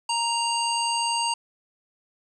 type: harmonic tone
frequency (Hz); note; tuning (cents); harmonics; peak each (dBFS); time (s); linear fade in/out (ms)
932.3; A#5; 0; 1 / 3 / 5 / 7 / 9; -25 / -29 / -30 / -38 / -32; 0.09-1.34; 5
effects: 10-bit